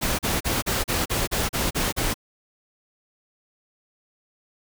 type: noise bursts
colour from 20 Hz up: pink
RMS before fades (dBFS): -24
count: 10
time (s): 0.01-2.143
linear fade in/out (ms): 20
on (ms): 180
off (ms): 37
effects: none